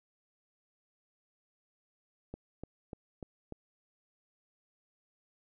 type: click train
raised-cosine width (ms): 2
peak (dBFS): -28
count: 5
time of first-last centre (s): 2.34-3.523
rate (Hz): 3.38
effects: none